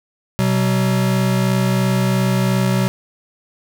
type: tone pair together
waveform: square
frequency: 126.28 / 189.2 Hz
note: B2 / F#3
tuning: +39 / +39 cents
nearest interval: perfect fifth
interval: 700 cents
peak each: -18 dBFS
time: 0.39-2.88 s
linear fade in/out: 0 ms
effects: none